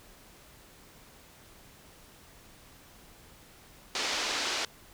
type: band-pass noise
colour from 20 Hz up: white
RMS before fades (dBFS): -32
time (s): 3.95-4.65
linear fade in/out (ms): 2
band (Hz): 270 to 5700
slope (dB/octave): 24
effects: pink hiss -55 dBFS RMS until 4.93 s